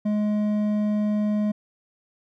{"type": "tone with hard clipping", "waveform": "triangle", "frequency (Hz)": 210, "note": "G#3", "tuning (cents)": 19, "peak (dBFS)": -22, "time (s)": [0.05, 1.52], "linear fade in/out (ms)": 10, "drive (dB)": 10, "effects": []}